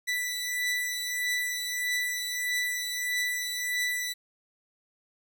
sawtooth beating tone pair, 1975.5 / 1977.1 Hz, B6 / B6, 0 / +1 cents, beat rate 1.6 Hz, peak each -26 / -31 dBFS, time 0.07-4.14 s, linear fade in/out 20 ms, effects none

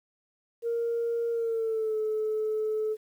sine tone with pitch glide, 466.2 to 432.5 Hz, A#4 to A4, 0 to -30 cents, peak -25 dBFS, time 0.62-2.97 s, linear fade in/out 50 ms, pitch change -130 cents, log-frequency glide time 1.31-1.97 s, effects tanh soft clip ceiling -22 dBFS + 10-bit

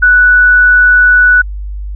sine tone, 1480 Hz, F#6, in tune, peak -3 dBFS, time 0.02-1.42 s, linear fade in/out 10 ms, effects added 50 Hz sine -18 dBFS peak until 1.95 s

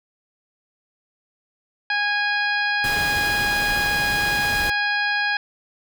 harmonic tone, 824 Hz, G#5, 14 cents flat, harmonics 1 / 2 / 3 / 4 / 5 / 6, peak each -27 / -21 / -28 / -33 / -33 / -33 dBFS, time 1.9-5.37 s, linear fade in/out 2 ms
pink noise, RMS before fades -29 dBFS, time 2.84-4.7 s, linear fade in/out 2 ms
effects none

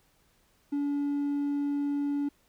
triangle tone, 286.1 Hz, D4, 45 cents flat, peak -24 dBFS, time 0.72-2.29 s, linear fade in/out 10 ms, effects tanh soft clip ceiling -21 dBFS + pink hiss -67 dBFS RMS until 2.48 s

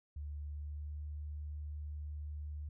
sine tone with pitch glide, 73.42 to 74.53 Hz, D2 to D2, 0 to +26 cents, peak -40 dBFS, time 0.16-2.69 s, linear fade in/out 5 ms, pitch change +26 cents, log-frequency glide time 0.41-1 s, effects none

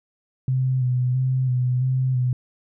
sine tone with vibrato, 127.7 Hz, C3, 42 cents flat, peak -18 dBFS, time 0.48-2.33 s, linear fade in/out 2 ms, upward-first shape square, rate 1.5 Hz, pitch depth 29 cents each way, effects none

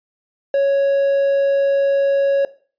triangle tone, 554.4 Hz, C#5, in tune, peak -11 dBFS, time 0.54-2.45 s, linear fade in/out 2 ms, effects noise-tail reverb RT60 0.4 s tail -17 dB re dry + resampled to 11025 Hz

